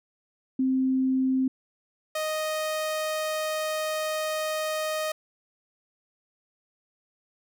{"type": "tone pair in turn", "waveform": ["sine", "sawtooth"], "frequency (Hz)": [261.6, 622.2], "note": ["C4", "D#5"], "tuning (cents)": [0, 0], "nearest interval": "octave + minor third", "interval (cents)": 1500, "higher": "second", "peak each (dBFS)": [-21, -23], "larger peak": "first", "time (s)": [[0.59, 1.48], [2.15, 5.12]], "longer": "second", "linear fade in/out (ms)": 5, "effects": []}